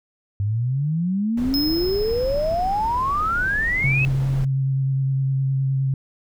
sine exponential sweep, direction up, 98 to 2628 Hz, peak -19 dBFS, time 0.4-4.05 s, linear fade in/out 0 ms
brown noise, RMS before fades -30 dBFS, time 1.37-4.45 s, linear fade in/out 5 ms
square tone with exponential decay, 5150 Hz, E8, 41 cents flat, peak -21 dBFS, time 1.54-3.2 s, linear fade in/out 0 ms, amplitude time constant 360 ms
sine tone with vibrato, 134.6 Hz, C3, 49 cents sharp, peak -18 dBFS, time 3.84-5.94 s, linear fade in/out 2 ms, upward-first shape sine, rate 9.7 Hz, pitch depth 16 cents each way
effects none

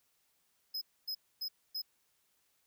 square tone bursts, 5090 Hz, D#8, 39 cents sharp, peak -36 dBFS, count 4, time 0.74-1.82 s, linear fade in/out 10 ms, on 75 ms, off 260 ms, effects white hiss -75 dBFS RMS until 2.66 s

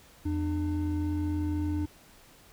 triangle tone pair together, 84.4 / 300.3 Hz, E2 / D4, +41 / +39 cents, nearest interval octave + minor seventh, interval 2198 cents, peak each -28 / -28 dBFS, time 0.25-1.86 s, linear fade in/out 10 ms, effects pink hiss -56 dBFS RMS until 2.52 s

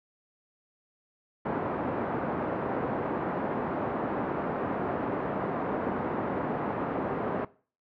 pink band-pass noise, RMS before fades -31 dBFS, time 1.45-7.45 s, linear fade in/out 5 ms, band 210 to 1100 Hz, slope 12 dB/octave, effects noise-tail reverb RT60 0.4 s tail -20 dB re dry + low-pass 2000 Hz 12 dB/octave

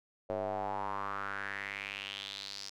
square tone with band-pass filter sweep, 49.72 Hz, G1, 25 cents sharp, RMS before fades -39 dBFS, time 0.29-2.7 s, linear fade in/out 10 ms, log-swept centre 570 to 5200 Hz, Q 4.5, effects none

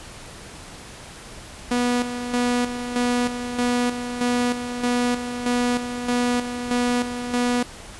sawtooth tone with tremolo, 244.2 Hz, B3, 19 cents flat, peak -15 dBFS, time 1.71-7.63 s, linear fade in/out 5 ms, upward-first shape square, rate 1.6 Hz, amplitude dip 60%, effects pink hiss -40 dBFS RMS until 7.99 s + resampled to 24000 Hz

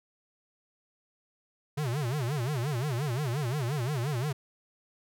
square tone with vibrato, 133.5 Hz, C3, 35 cents sharp, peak -29 dBFS, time 1.77-4.33 s, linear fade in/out 10 ms, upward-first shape sine, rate 5.7 Hz, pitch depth 250 cents each way, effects none

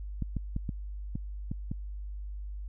clicks, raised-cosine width 5 ms, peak -20 dBFS, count 7, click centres 0.223 / 0.367 / 0.564 / 0.692 / 1.155 / 1.515 / 1.715 s, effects added 50 Hz sine -36 dBFS peak until 2.68 s

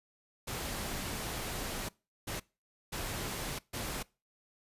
pink noise bursts at uneven times, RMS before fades -38 dBFS, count 4, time 0.47-1.89 / 2.27-2.4 / 2.92-3.59 / 3.73-4.03 s, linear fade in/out 10 ms, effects noise-tail reverb RT60 0.3 s tail -23 dB re dry + resampled to 32000 Hz

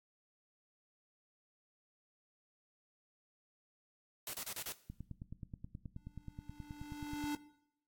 white noise bursts, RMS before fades -42 dBFS, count 5, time 4.27-4.723 s, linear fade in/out 2 ms, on 65 ms, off 32 ms
click train, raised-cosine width 5 ms, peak -33 dBFS, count 23, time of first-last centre 4.9-7.24 s, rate 9.4 Hz
square tone with exponential growth, 294.3 Hz, D4, 4 cents sharp, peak -35 dBFS, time 5.97-7.35 s, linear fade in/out 1 ms, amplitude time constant 300 ms
effects noise-tail reverb RT60 0.7 s tail -17 dB re dry + AAC 64 kbps

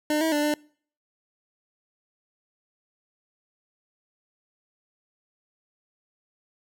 25% pulse tone with pitch steps, 301.8 / 321.4 / 295 / 298.5 Hz, D4 / E4 / D4 / D4, +47 / -44 / +8 / +28 cents, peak -18 dBFS, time 0.1-0.54 s, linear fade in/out 2 ms, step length 110 ms, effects noise-tail reverb RT60 0.5 s tail -25 dB re dry

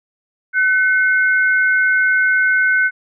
sine tone pair together, 1514 / 2150 Hz, F#6 / C7, +39 / +47 cents, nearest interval tritone, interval 608 cents, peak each -12 / -20 dBFS, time 0.53-2.91 s, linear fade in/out 50 ms, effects none

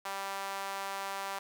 sawtooth tone with high-pass filter, 196 Hz, G3, in tune, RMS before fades -38 dBFS, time 0.05-1.39 s, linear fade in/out 5 ms, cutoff 880 Hz, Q 1.8, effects 11-bit

